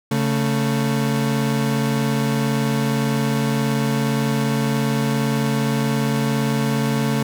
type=tone pair together; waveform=35% pulse; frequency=139.2 / 221 Hz; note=C#3 / A3; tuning=+8 / +8 cents; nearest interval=minor sixth; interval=800 cents; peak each=-19 dBFS; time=0.11-7.23 s; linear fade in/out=5 ms; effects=none